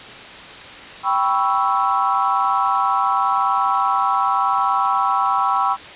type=chord; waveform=sine; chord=C# half-diminished seventh; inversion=second; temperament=equal; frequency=784 / 987.8 / 1108.7 / 1318.5 Hz; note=G5 / B5 / C#6 / E6; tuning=0 / 0 / 0 / 0 cents; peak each=-21 dBFS; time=1.03-5.77 s; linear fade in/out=50 ms; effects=white hiss -36 dBFS RMS until 5.95 s + resampled to 8000 Hz